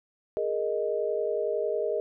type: chord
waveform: sine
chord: Ab suspended second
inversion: none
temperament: equal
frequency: 415.3 / 466.2 / 622.3 Hz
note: Ab4 / Bb4 / Eb5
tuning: 0 / 0 / 0 cents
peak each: -30 dBFS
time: 0.37-2 s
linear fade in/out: 0 ms
effects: none